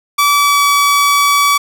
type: tone with pitch glide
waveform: sawtooth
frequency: 1152 to 1142.7 Hz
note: D6 to D6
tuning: -34 to -48 cents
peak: -5 dBFS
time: 0.18-1.58 s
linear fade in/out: 10 ms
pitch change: -14 cents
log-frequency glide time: 0.34-0.63 s
effects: none